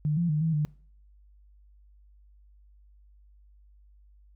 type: tone with pitch steps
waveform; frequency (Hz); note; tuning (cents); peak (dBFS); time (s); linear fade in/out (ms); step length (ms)
sine; 150.4 / 171.5 / 151.5 / 161.5 / 149.9; D3 / F3 / D#3 / E3 / D3; +42 / -31 / -46 / -35 / +36; -23; 0.05-0.65; 0; 120
effects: noise-tail reverb RT60 0.5 s tail -23 dB re dry + added 50 Hz sine -54 dBFS peak until 4.35 s